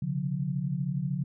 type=tone cluster; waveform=sine; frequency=130.8 / 143.4 / 180 Hz; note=C3 / D3 / F#3; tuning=0 / -41 / -47 cents; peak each=-36 / -30 / -32 dBFS; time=0.02-1.24 s; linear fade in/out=5 ms; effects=none